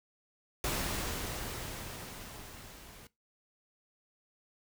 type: noise with level ramp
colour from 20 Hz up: pink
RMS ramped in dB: -33 to -53 dBFS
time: 0.64-3.07 s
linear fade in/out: 2 ms
effects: noise-tail reverb RT60 0.2 s tail -19 dB re dry